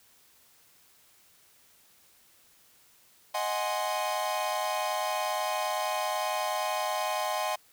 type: chord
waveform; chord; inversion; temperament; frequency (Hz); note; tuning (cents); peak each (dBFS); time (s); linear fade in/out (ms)
45% pulse; Ab dominant seventh; second; equal; 622.3 / 740 / 830.6 / 1046.5; Eb5 / Gb5 / Ab5 / C6; 0 / 0 / 0 / 0; -34; 3.34-7.56; 10
effects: white hiss -61 dBFS RMS until 7.72 s